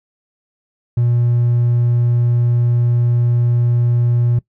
triangle tone, 120 Hz, B2, 49 cents flat, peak -9 dBFS, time 0.97-4.39 s, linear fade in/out 5 ms, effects noise-tail reverb RT60 0.1 s tail -22 dB re dry + tanh soft clip ceiling -5 dBFS

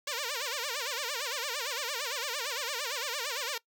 5% pulse tone with vibrato, 523.3 Hz, C5, in tune, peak -21 dBFS, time 0.07-3.58 s, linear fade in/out 5 ms, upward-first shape sine, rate 8.8 Hz, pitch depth 240 cents each way, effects noise-tail reverb RT60 0.1 s tail -21 dB re dry

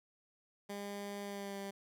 15% pulse tone with pitch glide, 202.1 to 197.83 Hz, G#3 to G3, -47 to +16 cents, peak -35 dBFS, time 0.69-1.71 s, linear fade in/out 10 ms, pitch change -37 cents, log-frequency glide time 1.22-1.58 s, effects none

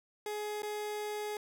30% pulse tone with dropouts, 420 Hz, G#4, 19 cents sharp, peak -33 dBFS, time 0.26-1.37 s, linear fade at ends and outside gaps 2 ms, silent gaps 0.621-0.631 s, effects none

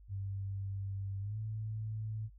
sine tone with pitch glide, 98 to 108.74 Hz, G2 to A2, 0 to -20 cents, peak -36 dBFS, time 0.08-2.3 s, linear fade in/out 50 ms, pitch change +180 cents, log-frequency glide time 1.2-1.38 s, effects added 50 Hz sine -54 dBFS peak until 2.38 s

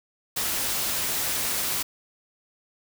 white noise, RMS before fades -27 dBFS, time 0.36-1.83 s, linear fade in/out 10 ms, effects none

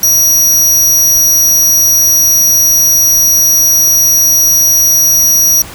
sawtooth tone, 5770 Hz, F#8, 44 cents flat, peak -3 dBFS, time 0.03-5.62 s, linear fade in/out 2 ms, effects pink hiss -29 dBFS RMS until 5.74 s

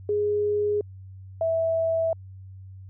sine tone pair in turn, 415.2 / 654.5 Hz, G#4 / E5, 0 / -13 cents, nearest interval minor sixth, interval 787 cents, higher second, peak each -21 dBFS, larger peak neither, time 0.09-0.81 / 1.41-2.13 s, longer neither, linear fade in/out 2 ms, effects added 95 Hz sine -40 dBFS peak until 2.89 s

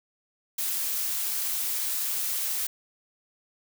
blue noise, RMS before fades -29 dBFS, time 0.58-2.67 s, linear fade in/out 5 ms, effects none

